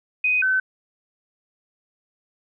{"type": "tone pair in turn", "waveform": "sine", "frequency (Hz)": [2500, 1523.6], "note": ["D#7", "G6"], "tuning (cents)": [8, -50], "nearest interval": "major sixth", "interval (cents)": 858, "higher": "first", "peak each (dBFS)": -17, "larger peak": "neither", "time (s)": [[0.24, 0.42], [0.42, 0.6]], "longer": "neither", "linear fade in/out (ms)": 5, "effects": []}